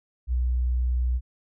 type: tone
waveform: sine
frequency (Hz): 61.74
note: B1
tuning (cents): 0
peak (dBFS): -21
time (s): 0.27-1.21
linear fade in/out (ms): 50
effects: none